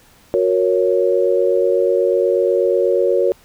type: chord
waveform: sine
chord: F# major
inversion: none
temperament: equal with one note detuned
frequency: 365.7 / 466.2 / 554.4 Hz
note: F#4 / A#4 / C#5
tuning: -20 / 0 / 0 cents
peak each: -17 dBFS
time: 0.34-3.32 s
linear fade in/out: 0 ms
effects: pink hiss -50 dBFS RMS until 3.44 s